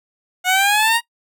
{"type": "exponential sweep", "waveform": "15% pulse", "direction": "up", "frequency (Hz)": [724, 948], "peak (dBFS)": -7, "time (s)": [0.44, 1.01], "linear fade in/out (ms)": 50, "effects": ["noise-tail reverb RT60 0.1 s tail -20 dB re dry"]}